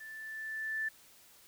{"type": "tone with level ramp", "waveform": "sine", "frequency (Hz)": 1760, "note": "A6", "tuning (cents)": 0, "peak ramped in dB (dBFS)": [-45, -31], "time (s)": [0, 0.89], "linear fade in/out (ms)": 10, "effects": ["white hiss -60 dBFS RMS until 1.47 s"]}